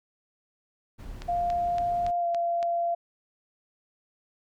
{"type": "noise", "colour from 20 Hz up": "brown", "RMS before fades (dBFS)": -41, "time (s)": [0.98, 2.12], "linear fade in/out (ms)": 20}
{"type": "click train", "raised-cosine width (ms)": 0.2, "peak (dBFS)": -22, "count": 6, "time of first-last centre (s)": [1.22, 2.628], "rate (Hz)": 3.55}
{"type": "tone with pitch glide", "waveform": "sine", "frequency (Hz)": [698.5, 686.1], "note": ["F5", "F5"], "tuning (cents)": [0, -31], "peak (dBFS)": -24, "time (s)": [1.28, 2.95], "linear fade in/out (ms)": 10, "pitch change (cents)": -31, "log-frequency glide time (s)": [2.19, 2.26]}
{"effects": []}